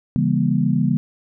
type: chord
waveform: sine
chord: C# diminished seventh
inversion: none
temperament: just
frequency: 138.59 / 166.31 / 199.57 / 239.5 Hz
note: C#3 / E3 / G3 / Bb3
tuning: 0 / +16 / +31 / +47 cents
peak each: -21 dBFS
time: 0.16-0.97 s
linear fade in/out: 0 ms
effects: none